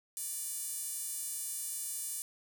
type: tone with high-pass filter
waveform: sawtooth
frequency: 587.3 Hz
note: D5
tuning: in tune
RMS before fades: -39 dBFS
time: 0.17-2.22 s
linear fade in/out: 0 ms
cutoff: 9100 Hz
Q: 1.9
effects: none